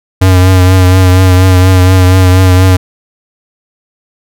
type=tone with vibrato; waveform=square; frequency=92.5 Hz; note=F#2; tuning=in tune; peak=-3 dBFS; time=0.21-2.77 s; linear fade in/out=10 ms; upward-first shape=triangle; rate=4.2 Hz; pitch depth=38 cents each way; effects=none